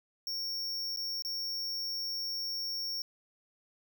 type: tone with dropouts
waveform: square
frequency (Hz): 5500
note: F8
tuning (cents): -27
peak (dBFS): -34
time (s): 0.27-3.02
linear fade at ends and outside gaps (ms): 1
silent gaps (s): 0.962-0.972 / 1.222-1.249
effects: none

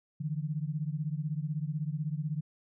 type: beating tone pair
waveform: sine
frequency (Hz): 146.83 / 162.83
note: D3 / E3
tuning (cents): 0 / -21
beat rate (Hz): 16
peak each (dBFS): -33 / -35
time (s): 0.2-2.41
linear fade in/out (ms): 10
effects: none

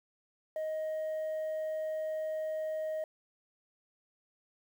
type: tone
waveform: sine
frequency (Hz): 626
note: D#5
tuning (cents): +10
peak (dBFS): -30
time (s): 0.56-3.04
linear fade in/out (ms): 2
effects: tanh soft clip ceiling -32 dBFS + 10-bit

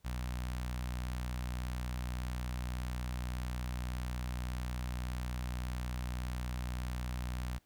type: tone with notch filter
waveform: sawtooth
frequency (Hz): 61.74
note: B1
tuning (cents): 0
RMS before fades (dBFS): -38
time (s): 0.04-7.59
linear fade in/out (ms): 20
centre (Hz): 400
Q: 0.74
effects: pink hiss -73 dBFS RMS until 7.65 s

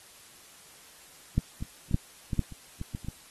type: clicks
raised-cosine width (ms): 5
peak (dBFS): -12 / -21 / -23 / -10 / -16 / -11 / -29 / -21 / -21 / -30 / -21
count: 11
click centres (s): 1.38 / 1.625 / 1.912 / 1.944 / 2.332 / 2.393 / 2.523 / 2.814 / 2.949 / 3.047 / 3.085
effects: white hiss -53 dBFS RMS until 3.3 s + AAC 32 kbps

